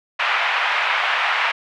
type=band-pass noise; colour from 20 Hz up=white; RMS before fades=-20 dBFS; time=0.19-1.52 s; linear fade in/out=10 ms; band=740 to 2600 Hz; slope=24 dB/octave; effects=none